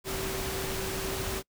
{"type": "tone in noise", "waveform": "sine", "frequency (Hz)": 383.4, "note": "G4", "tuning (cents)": -38, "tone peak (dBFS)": -36, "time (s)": [0.04, 1.43], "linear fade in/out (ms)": 50, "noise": "pink", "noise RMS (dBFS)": -34, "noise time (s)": [0.04, 1.43], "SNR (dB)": -5, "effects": ["noise-tail reverb RT60 0.1 s tail -25 dB re dry"]}